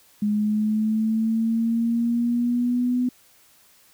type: linear sweep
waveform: sine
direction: up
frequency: 207.7 to 250 Hz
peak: -19 dBFS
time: 0.22-3.09 s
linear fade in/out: 5 ms
effects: white hiss -56 dBFS RMS until 3.93 s